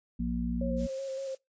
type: harmonic tone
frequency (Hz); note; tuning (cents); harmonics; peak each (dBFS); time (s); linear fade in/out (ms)
59.1; A#1; +24; 1 / 3 / 4; -34 / -34 / -32; 0.19-0.87; 10
type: tone with vibrato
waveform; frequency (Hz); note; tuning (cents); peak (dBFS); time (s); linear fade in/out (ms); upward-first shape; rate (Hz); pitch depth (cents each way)
sine; 537; C5; +45; -33; 0.61-1.35; 5; square; 5.3; 20
type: noise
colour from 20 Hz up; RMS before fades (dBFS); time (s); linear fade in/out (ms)
blue; -46; 0.76-1.38; 50
effects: noise-tail reverb RT60 0.2 s tail -26 dB re dry + resampled to 16000 Hz